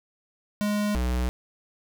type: tone pair in turn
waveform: square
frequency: 207.7 / 61.89 Hz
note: G#3 / B1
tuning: 0 / +4 cents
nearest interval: octave + major sixth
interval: 2096 cents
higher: first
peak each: -24 dBFS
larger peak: neither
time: 0.61-0.95 / 0.95-1.29 s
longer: neither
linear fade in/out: 0 ms
effects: none